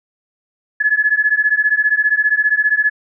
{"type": "beating tone pair", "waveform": "sine", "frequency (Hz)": [1701, 1716], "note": ["G#6", "A6"], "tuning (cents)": [41, -44], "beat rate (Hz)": 15, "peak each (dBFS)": -15, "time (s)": [0.8, 2.9], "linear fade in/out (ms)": 10, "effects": []}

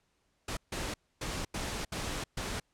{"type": "noise bursts at uneven times", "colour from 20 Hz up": "pink", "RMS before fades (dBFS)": -36, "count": 6, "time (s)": [[0.48, 0.57], [0.72, 0.94], [1.21, 1.45], [1.54, 1.85], [1.92, 2.24], [2.37, 2.6]], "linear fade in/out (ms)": 5, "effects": ["pink hiss -75 dBFS RMS until 2.73 s", "low-pass 9000 Hz 12 dB/octave"]}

